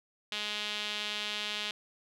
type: tone with band-pass filter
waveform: sawtooth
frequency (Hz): 209.4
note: G#3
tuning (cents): +15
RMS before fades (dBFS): -36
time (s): 0.32-1.71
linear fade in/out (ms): 2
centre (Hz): 3300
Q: 2.8
effects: none